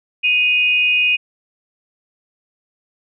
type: tone pair together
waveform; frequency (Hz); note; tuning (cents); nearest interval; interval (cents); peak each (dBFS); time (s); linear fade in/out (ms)
sine; 2489 / 2844; D#7 / F7; 0 / +31; major second; 231; -13 / -20; 0.23-1.17; 20
effects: none